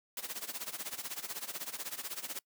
white noise with tremolo, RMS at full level -38 dBFS, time 0.17-2.39 s, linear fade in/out 2 ms, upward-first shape sine, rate 16 Hz, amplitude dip 85%, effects noise-tail reverb RT60 0.1 s tail -24 dB re dry + high-pass 200 Hz 12 dB/octave

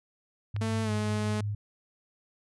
sine tone with tremolo, 103.7 Hz, G#2, 2 cents flat, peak -28 dBFS, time 0.54-1.55 s, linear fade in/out 5 ms, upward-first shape sine, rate 5.6 Hz, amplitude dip 30%
click, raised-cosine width 0.3 ms, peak -24 dBFS, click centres 0.564 s
sawtooth tone with pitch glide, 222.9 to 212.2 Hz, A3 to G#3, +23 to +38 cents, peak -26 dBFS, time 0.61-1.41 s, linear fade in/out 5 ms, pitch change -85 cents, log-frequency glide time 0.83-0.91 s
effects resampled to 24000 Hz

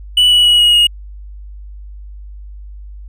triangle tone with pitch steps, 2960 / 2938 / 2916 / 2894 / 2872 Hz, F#7 / F#7 / F#7 / F#7 / F7, 0 / -13 / -26 / -39 / +48 cents, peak -5 dBFS, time 0.17-0.87 s, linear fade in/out 5 ms, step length 140 ms, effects added 50 Hz sine -29 dBFS peak until 3.08 s

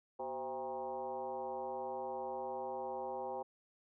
sine tone with frequency modulation, 659.3 Hz, E5, in tune, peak -38 dBFS, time 0.19-3.43 s, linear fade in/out 10 ms, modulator 140 Hz, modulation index 2, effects none

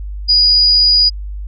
sine tone, 4908 Hz, D#8, 25 cents flat, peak -7 dBFS, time 0.28-1.1 s, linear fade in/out 20 ms, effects added 50 Hz sine -22 dBFS peak until 1.47 s

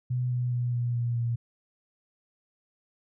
sine tone with pitch steps, 124.9 / 123.47 / 122.05 / 120.65 / 119.26 / 117.89 Hz, B2 / B2 / B2 / B2 / A#2 / A#2, +20 / 0 / -20 / -40 / +40 / +20 cents, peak -25 dBFS, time 0.1-1.36 s, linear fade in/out 10 ms, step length 210 ms, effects none

